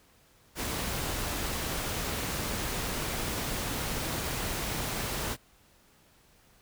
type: noise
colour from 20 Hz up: pink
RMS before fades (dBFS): -33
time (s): 0.55-5.37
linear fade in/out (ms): 50
effects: pink hiss -62 dBFS RMS until 6.61 s